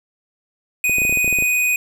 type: tone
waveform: square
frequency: 2489 Hz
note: D#7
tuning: in tune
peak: -16 dBFS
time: 0.84-1.76 s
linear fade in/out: 2 ms
type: clicks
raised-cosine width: 2 ms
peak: -15 dBFS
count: 12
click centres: 0.896 / 0.984 / 1.019 / 1.051 / 1.095 / 1.126 / 1.173 / 1.245 / 1.278 / 1.327 / 1.387 / 1.424 s
effects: none